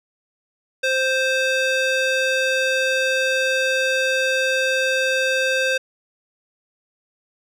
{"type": "tone with band-pass filter", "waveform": "square", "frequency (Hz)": 523.3, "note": "C5", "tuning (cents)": 0, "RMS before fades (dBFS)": -20, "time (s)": [0.83, 5.78], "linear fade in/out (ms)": 10, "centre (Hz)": 2400, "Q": 0.8, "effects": []}